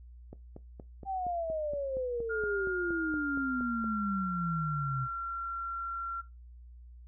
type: click train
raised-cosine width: 2 ms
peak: -31 dBFS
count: 16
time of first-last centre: 0.33-3.843 s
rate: 4.27 Hz
type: exponential sweep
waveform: sine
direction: down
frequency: 790 to 127.7 Hz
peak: -31 dBFS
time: 1.05-5.08 s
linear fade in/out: 50 ms
type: tone with pitch glide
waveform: sine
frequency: 1416 to 1367 Hz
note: F6 to F6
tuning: +23 to -37 cents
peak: -33 dBFS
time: 2.29-6.22 s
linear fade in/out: 20 ms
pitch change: -60 cents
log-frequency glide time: 2.98-4 s
effects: noise-tail reverb RT60 0.2 s tail -18 dB re dry + added 60 Hz sine -48 dBFS peak until 7.07 s